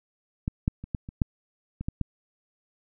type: clicks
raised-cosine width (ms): 5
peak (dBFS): -14 / -10 / -25 / -15 / -25 / -9 / -21 / -16 / -14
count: 9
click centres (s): 0.479 / 0.679 / 0.84 / 0.948 / 1.089 / 1.218 / 1.81 / 1.885 / 2.013
effects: none